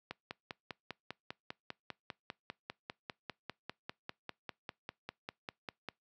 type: click train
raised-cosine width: 0.3 ms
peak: -24 dBFS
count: 30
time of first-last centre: 0.11-5.887 s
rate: 5.02 Hz
effects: noise-tail reverb RT60 0.2 s tail -25 dB re dry + high-pass 100 Hz 12 dB/octave